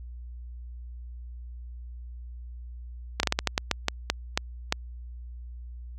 slowing click train, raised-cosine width 0.2 ms, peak -5 dBFS, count 12, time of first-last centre 3.2-4.724 s, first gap 32 ms, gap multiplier 1.27, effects added 60 Hz sine -38 dBFS peak until 5.98 s

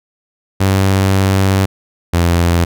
sawtooth tone pair in turn, 96.4 / 85.88 Hz, G2 / F2, -28 / -29 cents, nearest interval major second, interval 201 cents, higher first, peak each -6 dBFS, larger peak neither, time 0.6-1.66 / 2.13-2.65 s, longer first, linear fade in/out 10 ms, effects none

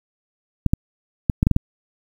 clicks, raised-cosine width 5 ms, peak -3 dBFS, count 7, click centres 0.663 / 0.735 / 1.298 / 1.429 / 1.469 / 1.513 / 1.564 s, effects 7-bit

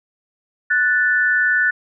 sine tone pair together, 1480 / 1760 Hz, F#6 / A6, 0 / 0 cents, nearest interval minor third, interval 300 cents, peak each -16 / -17 dBFS, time 0.7-1.71 s, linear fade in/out 10 ms, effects none

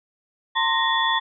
sine tone cluster, 907 / 1047 / 1864 / 3446 Hz, A#5 / C6 / A#6 / A7, -48 / +1 / -1 / -37 cents, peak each -24 dBFS, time 0.55-1.2 s, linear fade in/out 20 ms, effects none

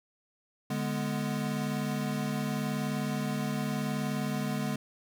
square chord, G# diminished, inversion second, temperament equal, 146.83 / 207.7 / 246.9 Hz, D3 / G#3 / B3, 0 / 0 / 0 cents, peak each -35 / -34 / -36 dBFS, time 0.7-4.76 s, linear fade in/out 5 ms, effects none

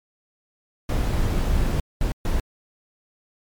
brown noise bursts at uneven times, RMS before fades -21 dBFS, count 3, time 0.89-1.8 / 2.01-2.12 / 2.25-2.4 s, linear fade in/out 2 ms, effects MP3 96 kbps

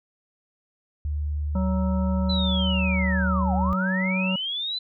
sine tone, 74.2 Hz, D2, 18 cents sharp, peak -24 dBFS, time 1.05-3.73 s, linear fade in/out 0 ms
harmonic tone, 187.4 Hz, F#3, 22 cents sharp, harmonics 1 / 3 / 5 / 7, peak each -23 / -33 / -37 / -40 dBFS, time 1.55-4.36 s, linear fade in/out 5 ms
sine linear two-way sweep, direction down then up, 4061 to 706 to 4061 Hz, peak -26 dBFS, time 2.29-4.79 s, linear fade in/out 10 ms, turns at 3.54 s
effects none

